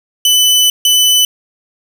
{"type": "tone bursts at uneven times", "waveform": "sawtooth", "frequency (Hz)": 2998, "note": "F#7", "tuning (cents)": 22, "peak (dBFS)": -4, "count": 2, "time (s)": [[0.25, 0.7], [0.85, 1.25]], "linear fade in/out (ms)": 2, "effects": []}